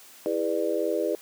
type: chord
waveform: sine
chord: E dominant seventh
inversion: none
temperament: just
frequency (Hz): 329.6 / 412 / 494.4 / 593.3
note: E4 / G#4 / B4 / D5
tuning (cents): 0 / -14 / +2 / +18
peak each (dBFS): -29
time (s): 0.26-1.15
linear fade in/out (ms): 0
effects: white hiss -50 dBFS RMS until 1.21 s + high-pass 200 Hz 12 dB/octave